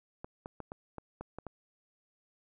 clicks, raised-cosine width 1 ms, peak -27 dBFS, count 8, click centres 0.245 / 0.459 / 0.603 / 0.719 / 0.983 / 1.21 / 1.386 / 1.467 s, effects none

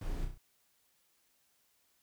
brown noise with echo, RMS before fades -38 dBFS, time 0.01-0.25 s, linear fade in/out 5 ms, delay 32 ms, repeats 4, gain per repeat -5 dB, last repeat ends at 0.378 s, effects white hiss -73 dBFS RMS until 2.02 s

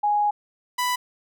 sine / sawtooth tone pair in turn, 830 / 991.6 Hz, G#5 / B5, -1 / +7 cents, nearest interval minor third, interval 308 cents, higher second, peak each -18 dBFS, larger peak neither, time 0.03-0.31 / 0.78-0.96 s, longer first, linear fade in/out 10 ms, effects none

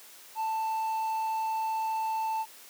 triangle tone, 885 Hz, A5, 10 cents sharp, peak -26 dBFS, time 0.35-2.46 s, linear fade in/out 50 ms, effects white hiss -51 dBFS RMS until 2.69 s + high-pass 300 Hz 12 dB/octave

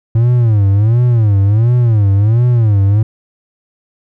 triangle tone with vibrato, 110 Hz, A2, in tune, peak -5 dBFS, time 0.15-3.03 s, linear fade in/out 5 ms, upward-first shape sine, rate 1.4 Hz, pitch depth 200 cents each way, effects none

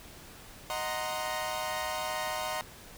sawtooth chord, C half-diminished seventh, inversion first, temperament equal, 622.3 / 740 / 932.3 / 1046.5 Hz, Eb5 / Gb5 / Bb5 / C6, 0 / 0 / 0 / 0 cents, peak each -33 / -34 / -34 / -35 dBFS, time 0.7-2.61 s, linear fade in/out 0 ms, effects pink hiss -50 dBFS RMS until 2.97 s

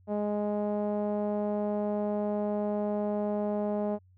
sawtooth tone with low-pass filter, 207.7 Hz, G#3, in tune, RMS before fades -30 dBFS, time 0.07-3.99 s, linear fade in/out 50 ms, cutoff 680 Hz, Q 2.9, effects added 92 Hz sine -57 dBFS peak until 4.17 s

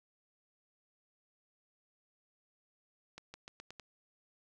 accelerating click train, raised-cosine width 0.2 ms, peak -30 dBFS, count 6, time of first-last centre 3.18-3.797 s, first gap 160 ms, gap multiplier 0.87, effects none

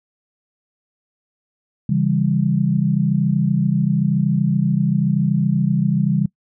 sine chord, C# diminished, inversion none, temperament just, 138.59 / 166.31 / 199.57 Hz, C#3 / E3 / G3, 0 / +16 / +31 cents, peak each -19 dBFS, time 1.89-6.26 s, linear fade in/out 5 ms, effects noise-tail reverb RT60 0.1 s tail -23 dB re dry

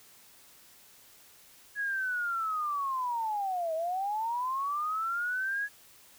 sine linear two-way sweep, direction down then up, 1681 to 630 to 1681 Hz, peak -29 dBFS, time 1.75-5.69 s, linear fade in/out 50 ms, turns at 3.74 s, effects white hiss -57 dBFS RMS until 6.18 s

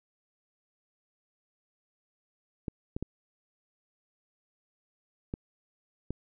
clicks, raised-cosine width 3 ms, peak -20 dBFS, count 5, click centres 2.682 / 2.965 / 3.026 / 5.339 / 6.106 s, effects none

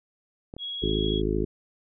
clicks, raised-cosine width 2 ms, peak -25 dBFS, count 2, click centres 0.539 / 0.566 s
sine tone with vibrato, 3322 Hz, G#7, in tune, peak -31 dBFS, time 0.58-1.22 s, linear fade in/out 50 ms, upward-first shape triangle, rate 20 Hz, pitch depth 15 cents each way
harmonic tone, 53.1 Hz, G#1, 39 cents sharp, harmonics 1 / 2 / 3 / 4 / 5 / 6 / 7 / 8, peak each -29 / -35 / -33 / -35 / -33 / -32 / -29 / -31 dBFS, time 0.82-1.45 s, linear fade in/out 10 ms
effects none

